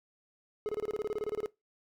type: tone bursts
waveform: triangle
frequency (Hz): 425.5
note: G#4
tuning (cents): +42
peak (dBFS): -28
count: 15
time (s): 0.66-1.459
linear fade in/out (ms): 0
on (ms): 29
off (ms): 26
effects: noise-tail reverb RT60 0.2 s tail -20 dB re dry